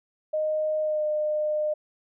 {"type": "tone with pitch glide", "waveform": "sine", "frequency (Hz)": [618, 607], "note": ["D#5", "D#5"], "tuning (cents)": [-12, -43], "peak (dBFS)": -23, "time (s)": [0.33, 1.74], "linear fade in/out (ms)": 10, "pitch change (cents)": -31, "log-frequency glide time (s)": [0.81, 1.05], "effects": []}